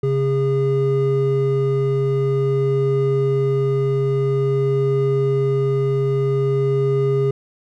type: tone pair together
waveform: triangle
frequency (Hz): 136.1 / 407.8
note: C#3 / G#4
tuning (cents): -31 / -32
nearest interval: octave + perfect fifth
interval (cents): 1899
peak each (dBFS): -17 / -16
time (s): 0.03-7.31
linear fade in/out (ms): 5
effects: none